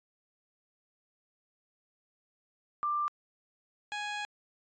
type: tone pair in turn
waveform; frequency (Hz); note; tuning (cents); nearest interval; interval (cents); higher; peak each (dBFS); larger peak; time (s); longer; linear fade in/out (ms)
sine / 15% pulse; 1185 / 831.4; D6 / G#5; +15 / +2; tritone; 613; first; -28; neither; 2.83-3.08 / 3.92-4.25; second; 0
effects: resampled to 16000 Hz